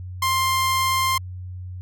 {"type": "tone", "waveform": "sawtooth", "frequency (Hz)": 1053, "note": "C6", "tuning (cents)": 11, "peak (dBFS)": -15, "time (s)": [0.22, 1.18], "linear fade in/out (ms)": 5, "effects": ["added 91 Hz sine -31 dBFS peak until 1.81 s"]}